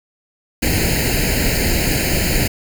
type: noise with comb filter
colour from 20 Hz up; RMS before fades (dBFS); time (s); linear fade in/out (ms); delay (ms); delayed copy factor
pink; -17; 0.62-2.48; 10; 0.43; +0.9
effects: none